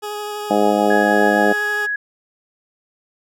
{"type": "tone with vibrato", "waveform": "20% pulse", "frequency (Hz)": 417.4, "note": "G#4", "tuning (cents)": 9, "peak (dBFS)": -20, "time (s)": [0.02, 1.87], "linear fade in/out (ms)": 20, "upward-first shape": "sine", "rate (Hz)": 12, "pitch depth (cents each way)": 11}
{"type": "harmonic tone", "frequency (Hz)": 103.5, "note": "G#2", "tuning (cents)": -5, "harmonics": [2, 3, 4, 5, 6, 7, 8], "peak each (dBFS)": [-21, -21, -21, -21, -21, -21, -21], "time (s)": [0.5, 1.53], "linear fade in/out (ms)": 10}
{"type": "tone", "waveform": "sine", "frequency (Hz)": 1670, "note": "G#6", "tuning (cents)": 9, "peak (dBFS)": -19, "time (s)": [0.9, 1.96], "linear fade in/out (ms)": 5}
{"effects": []}